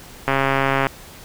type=click train; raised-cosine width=0.5 ms; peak=-3 dBFS; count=81; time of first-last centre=0.28-0.868 s; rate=136 Hz; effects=pink hiss -41 dBFS RMS until 1.24 s